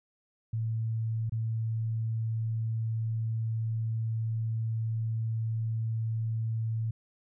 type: tone with dropouts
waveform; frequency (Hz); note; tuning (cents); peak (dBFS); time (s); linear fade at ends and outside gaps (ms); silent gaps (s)
sine; 112.3; A2; +36; -28; 0.53-6.91; 5; 1.296-1.321
effects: none